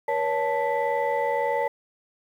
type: tone cluster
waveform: sine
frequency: 478.7 / 560 / 879 / 1985 Hz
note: A#4 / C#5 / A5 / B6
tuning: +46 / +18 / -2 / +8 cents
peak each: -27 / -26 / -25 / -32 dBFS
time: 0.08-1.68 s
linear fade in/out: 5 ms
effects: tanh soft clip ceiling -15 dBFS + 9-bit